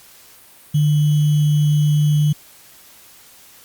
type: tone with sample-and-hold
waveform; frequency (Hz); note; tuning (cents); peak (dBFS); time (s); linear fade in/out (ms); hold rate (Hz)
sine; 149.3; D3; +29; -12; 0.74-2.33; 10; 3150
effects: white hiss -46 dBFS RMS until 3.64 s + Opus 48 kbps